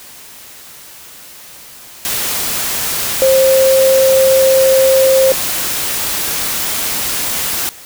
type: tone in noise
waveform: sine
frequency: 530 Hz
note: C5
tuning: 22 cents sharp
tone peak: -7 dBFS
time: 3.22-5.32 s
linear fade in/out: 0 ms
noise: white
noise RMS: -18 dBFS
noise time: 2.05-7.69 s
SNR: +8 dB
effects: white hiss -36 dBFS RMS until 7.85 s